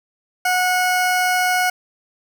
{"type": "tone", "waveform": "20% pulse", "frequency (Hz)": 731, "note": "F#5", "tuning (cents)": -21, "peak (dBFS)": -11, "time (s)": [0.45, 1.7], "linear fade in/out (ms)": 5, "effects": []}